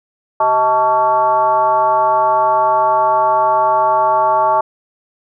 sine tone with frequency modulation, 880 Hz, A5, in tune, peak -10 dBFS, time 0.4-4.61 s, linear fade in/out 5 ms, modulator 247 Hz, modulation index 1.1, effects none

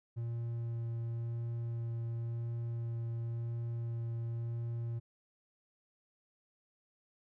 triangle tone with vibrato, 116.54 Hz, A#2, in tune, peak -33 dBFS, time 0.16-5 s, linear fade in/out 20 ms, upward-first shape sine, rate 0.94 Hz, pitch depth 9 cents each way, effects none

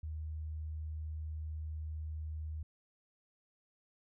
sine tone, 77.78 Hz, D#2, in tune, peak -38 dBFS, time 0.03-2.63 s, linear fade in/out 5 ms, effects none

